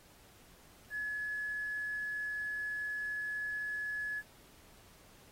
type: tone with quantisation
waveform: sine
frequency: 1700 Hz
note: G#6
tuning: 40 cents sharp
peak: -35 dBFS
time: 0.9-4.23 s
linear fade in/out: 50 ms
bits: 10
effects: pink hiss -61 dBFS RMS until 5.31 s + AAC 48 kbps